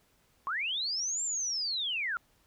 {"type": "linear two-way sweep", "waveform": "sine", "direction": "up then down", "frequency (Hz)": [1029, 7459, 1320], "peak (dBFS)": -30, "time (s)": [0.47, 2.17], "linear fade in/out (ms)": 0, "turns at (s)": 1.23, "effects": ["pink hiss -68 dBFS RMS until 2.46 s"]}